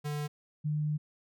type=tone pair in turn; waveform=square / sine; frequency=147.8 / 150.82 Hz; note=D3 / D3; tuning=+11 / +46 cents; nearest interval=unison; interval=35 cents; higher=second; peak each=-33 / -28 dBFS; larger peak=second; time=0.04-0.28 / 0.64-0.98 s; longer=second; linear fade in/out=20 ms; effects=none